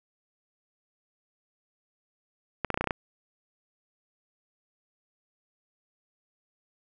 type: clicks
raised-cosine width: 0.5 ms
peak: -12 dBFS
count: 8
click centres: 2.647 / 2.703 / 2.743 / 2.775 / 2.81 / 2.842 / 2.873 / 2.908 s
effects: none